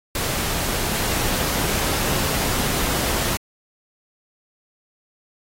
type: noise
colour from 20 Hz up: pink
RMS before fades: -23 dBFS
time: 0.15-3.37 s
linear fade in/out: 2 ms
effects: AAC 48 kbps